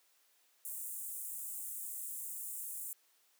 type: high-pass noise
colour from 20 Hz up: pink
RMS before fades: -43 dBFS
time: 0.65-2.93 s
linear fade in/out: 0 ms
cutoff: 7800 Hz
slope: 48 dB/octave
effects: white hiss -71 dBFS RMS until 3.39 s + high-pass 400 Hz 12 dB/octave